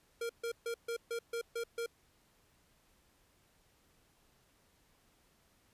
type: tone bursts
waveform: square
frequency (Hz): 466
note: A#4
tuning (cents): -1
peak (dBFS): -36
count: 8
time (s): 0.21-1.862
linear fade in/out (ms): 5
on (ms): 84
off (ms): 140
effects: pink hiss -70 dBFS RMS until 5.73 s + resampled to 32000 Hz